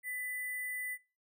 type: tone with sample-and-hold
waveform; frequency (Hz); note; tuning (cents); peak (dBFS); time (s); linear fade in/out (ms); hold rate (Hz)
sine; 1996; B6; +18; -36; 0.03-0.98; 50; 11025
effects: noise-tail reverb RT60 0.4 s tail -25 dB re dry